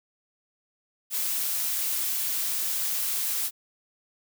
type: noise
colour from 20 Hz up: blue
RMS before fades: -28 dBFS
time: 1.1-3.51 s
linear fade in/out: 50 ms
effects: none